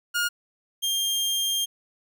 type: tone pair in turn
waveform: sawtooth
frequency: 1426 / 3201 Hz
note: F6 / G7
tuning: +36 / +36 cents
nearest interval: octave + major second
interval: 1400 cents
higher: second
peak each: -19 / -20 dBFS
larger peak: first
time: 0.14-0.29 / 0.82-1.66 s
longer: second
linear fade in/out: 20 ms
effects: none